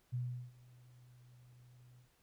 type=tone with ADSR envelope; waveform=sine; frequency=123.47 Hz; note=B2; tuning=in tune; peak=-34 dBFS; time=0.12-2.09 s; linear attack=23 ms; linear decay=370 ms; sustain=-24 dB; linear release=100 ms; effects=pink hiss -73 dBFS RMS until 2.22 s